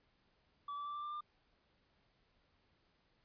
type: tone with pitch steps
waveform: triangle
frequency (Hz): 1150 / 1159.3 / 1168.8 / 1178.2 / 1187.8 / 1197.5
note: D6 / D6 / D6 / D6 / D6 / D6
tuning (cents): -37 / -23 / -9 / +5 / +19 / +33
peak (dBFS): -39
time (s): 0.68-1.208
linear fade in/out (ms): 5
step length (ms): 88
effects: pink hiss -75 dBFS RMS until 3.24 s + resampled to 11025 Hz